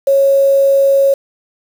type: tone with quantisation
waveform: sine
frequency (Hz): 550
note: C#5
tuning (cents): -14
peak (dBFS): -7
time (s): 0.07-1.14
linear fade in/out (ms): 5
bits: 5
effects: none